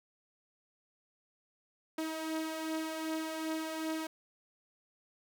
sawtooth beating tone pair, 316 / 318.6 Hz, D#4 / D#4, +27 / +41 cents, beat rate 2.6 Hz, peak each -38 / -32 dBFS, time 1.98-4.07 s, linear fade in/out 5 ms, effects none

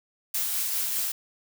blue noise with tremolo, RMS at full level -27 dBFS, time 0.34-1.12 s, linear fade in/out 5 ms, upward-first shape sine, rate 5 Hz, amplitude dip 25%, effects none

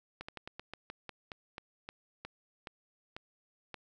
slowing click train, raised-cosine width 0.3 ms, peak -26 dBFS, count 15, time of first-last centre 0.21-3.743 s, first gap 75 ms, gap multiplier 1.17, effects none

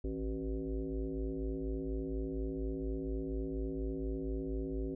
sine tone with frequency modulation, 164.1 Hz, E3, 8 cents flat, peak -34 dBFS, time 0.04-4.95 s, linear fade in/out 5 ms, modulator 108 Hz, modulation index 2.5, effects none

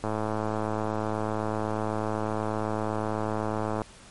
click train, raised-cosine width 1 ms, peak -15 dBFS, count 409, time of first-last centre 0.04-3.818 s, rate 108 Hz, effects pink hiss -50 dBFS RMS until 4.1 s + MP3 48 kbps

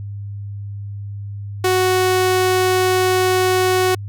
sawtooth tone, 370 Hz, F#4, in tune, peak -10 dBFS, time 1.64-3.95 s, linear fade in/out 5 ms, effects added 101 Hz sine -26 dBFS peak until 4.08 s

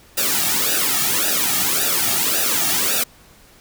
white noise with flanger, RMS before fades -19 dBFS, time 0.17-3.04 s, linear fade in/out 10 ms, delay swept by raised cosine 0.92 to 2.02 ms, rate 1.8 Hz, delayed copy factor -0.95, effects pink hiss -49 dBFS RMS until 3.6 s

